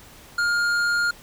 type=tone with tanh clipping; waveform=sine; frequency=1413 Hz; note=F6; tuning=20 cents sharp; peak=-21 dBFS; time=0.38-1.11 s; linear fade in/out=5 ms; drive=12 dB; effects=pink hiss -47 dBFS RMS until 1.22 s